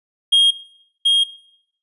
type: tone with echo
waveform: triangle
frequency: 3246 Hz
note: G#7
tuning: 40 cents flat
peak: -8 dBFS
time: 0.32-0.51 s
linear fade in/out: 10 ms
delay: 730 ms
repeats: 1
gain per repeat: -2 dB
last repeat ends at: 1.24 s
effects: noise-tail reverb RT60 0.7 s tail -21 dB re dry + resampled to 24000 Hz